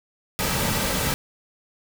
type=noise with comb filter; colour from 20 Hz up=pink; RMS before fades=-24 dBFS; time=0.39-1.14 s; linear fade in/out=0 ms; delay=2.8 ms; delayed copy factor=-0.5; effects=none